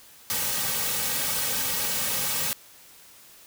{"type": "noise with comb filter", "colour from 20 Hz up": "white", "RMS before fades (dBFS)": -27, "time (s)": [0.3, 2.53], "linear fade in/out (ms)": 0, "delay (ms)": 2.9, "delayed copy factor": -0.95, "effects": ["white hiss -51 dBFS RMS until 3.46 s"]}